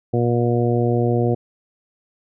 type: harmonic tone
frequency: 119.6 Hz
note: A#2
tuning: 45 cents sharp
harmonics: 1 / 2 / 3 / 4 / 5 / 6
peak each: -19 / -23 / -22 / -23 / -29 / -28 dBFS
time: 0.13-1.35 s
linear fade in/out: 10 ms
effects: none